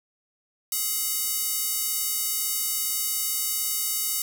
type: tone with high-pass filter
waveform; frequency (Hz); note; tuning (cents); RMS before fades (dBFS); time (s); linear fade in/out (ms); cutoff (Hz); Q
square; 420.9; G#4; +23; -27; 0.72-4.22; 2; 8000; 0.69
effects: none